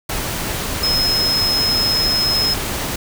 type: tone in noise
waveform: sine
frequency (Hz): 5150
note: E8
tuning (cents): -41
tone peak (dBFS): -15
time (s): 0.83-2.54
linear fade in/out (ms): 5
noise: pink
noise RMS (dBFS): -23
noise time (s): 0.09-2.96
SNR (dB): +5
effects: none